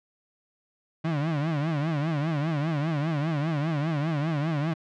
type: tone with vibrato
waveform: 35% pulse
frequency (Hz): 153.4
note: D#3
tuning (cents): -24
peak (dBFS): -23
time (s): 1.04-4.74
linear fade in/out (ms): 10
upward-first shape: triangle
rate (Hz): 5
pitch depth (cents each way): 180
effects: low-pass 3000 Hz 12 dB/octave